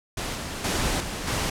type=noise with level steps; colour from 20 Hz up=pink; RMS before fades=-30 / -33 / -25 / -32 / -26 dBFS; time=0.17-1.5 s; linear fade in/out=5 ms; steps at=0.35 / 0.64 / 1 / 1.27 s; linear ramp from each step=5 ms; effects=low-pass 10000 Hz 12 dB/octave